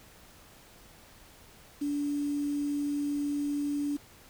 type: tone with quantisation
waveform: sine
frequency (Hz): 288.9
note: D4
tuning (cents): -28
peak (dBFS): -28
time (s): 1.81-3.97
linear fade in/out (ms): 10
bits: 8
effects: pink hiss -55 dBFS RMS until 4.29 s